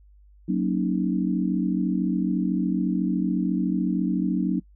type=chord; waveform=sine; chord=D# minor seventh; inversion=first; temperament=equal; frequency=185 / 233.1 / 277.2 / 311.1 Hz; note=F#3 / A#3 / C#4 / D#4; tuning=0 / 0 / 0 / 0 cents; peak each=-24 / -28 / -28 / -28 dBFS; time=0.48-4.6 s; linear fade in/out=10 ms; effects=noise-tail reverb RT60 0.1 s tail -24 dB re dry + added 50 Hz sine -50 dBFS peak until 4.75 s